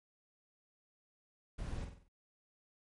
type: noise with echo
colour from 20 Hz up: brown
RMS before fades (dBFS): -41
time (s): 1.58-1.85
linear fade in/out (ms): 10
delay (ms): 47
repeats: 5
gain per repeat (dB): -6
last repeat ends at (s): 2.085
effects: MP3 48 kbps